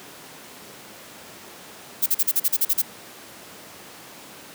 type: noise bursts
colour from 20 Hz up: violet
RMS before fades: -19 dBFS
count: 10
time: 2.02-2.82 s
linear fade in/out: 10 ms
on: 44 ms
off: 40 ms
effects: pink hiss -42 dBFS RMS until 4.54 s + high-pass 200 Hz 12 dB/octave